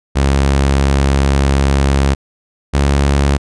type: tone pair in turn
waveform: sawtooth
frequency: 68.8 / 70.08 Hz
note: C#2 / C#2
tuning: -12 / +19 cents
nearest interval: unison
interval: 31 cents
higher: second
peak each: -6 dBFS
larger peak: neither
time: 0.15-2.15 / 2.73-3.38 s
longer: first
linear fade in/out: 20 ms
effects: resampled to 22050 Hz